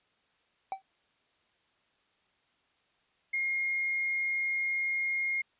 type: tone with exponential decay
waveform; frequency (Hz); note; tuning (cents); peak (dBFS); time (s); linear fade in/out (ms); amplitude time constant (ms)
triangle; 771; G5; -29; -26; 0.72-0.82; 1; 21
type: tone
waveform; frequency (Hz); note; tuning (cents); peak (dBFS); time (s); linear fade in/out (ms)
sine; 2139; C7; +38; -28; 3.33-5.42; 10
effects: white hiss -71 dBFS RMS until 5.59 s + resampled to 8000 Hz